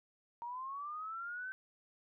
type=linear sweep; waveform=sine; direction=up; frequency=931 to 1543 Hz; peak=-40 dBFS; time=0.42-1.52 s; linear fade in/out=0 ms; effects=none